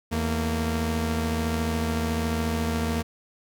sawtooth tone pair together, 81.32 / 230 Hz, E2 / A#3, -23 / -23 cents, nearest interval octave + tritone, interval 1800 cents, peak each -23 dBFS, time 0.11-3.03 s, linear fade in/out 20 ms, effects none

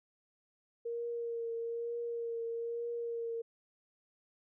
sine tone with vibrato, 466.2 Hz, A#4, in tune, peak -35 dBFS, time 0.85-3.42 s, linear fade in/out 10 ms, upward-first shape triangle, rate 1.1 Hz, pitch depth 24 cents each way, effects none

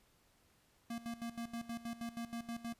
square tone with tremolo, 233.1 Hz, A#3, in tune, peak -40 dBFS, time 0.9-2.74 s, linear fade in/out 5 ms, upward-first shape square, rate 6.3 Hz, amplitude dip 80%, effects pink hiss -71 dBFS RMS until 2.79 s + resampled to 32000 Hz

